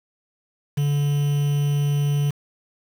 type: tone with quantisation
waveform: triangle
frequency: 144.3 Hz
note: D3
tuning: 30 cents flat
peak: -16 dBFS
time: 0.77-2.31 s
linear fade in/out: 10 ms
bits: 6
effects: none